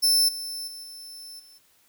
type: tone with level steps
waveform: sawtooth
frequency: 5300 Hz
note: E8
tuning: 9 cents sharp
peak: -15 / -29 / -35 / -37 / -47 dBFS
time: 0.02-1.59 s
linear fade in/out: 20 ms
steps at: 0.28 / 0.67 / 0.83 / 1.39 s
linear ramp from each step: 10 ms
effects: white hiss -62 dBFS RMS until 1.88 s